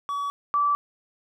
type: tone pair in turn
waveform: triangle / sine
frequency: 1137 / 1158.9 Hz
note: C#6 / D6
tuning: +44 / -23 cents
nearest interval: unison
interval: 33 cents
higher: second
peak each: -24 / -19 dBFS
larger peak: second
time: 0.09-0.3 / 0.54-0.75 s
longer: neither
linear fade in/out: 0 ms
effects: none